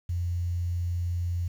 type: tone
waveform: sine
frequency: 87.31 Hz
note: F2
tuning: in tune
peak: -26 dBFS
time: 0.09-1.48 s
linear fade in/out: 5 ms
effects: 9-bit